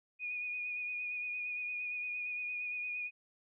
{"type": "tone with vibrato", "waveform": "sine", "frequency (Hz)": 2463, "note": "D#7", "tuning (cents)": -18, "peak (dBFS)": -36, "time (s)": [0.19, 3.11], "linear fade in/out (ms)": 50, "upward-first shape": "sine", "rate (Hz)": 8.7, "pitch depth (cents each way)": 23, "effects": []}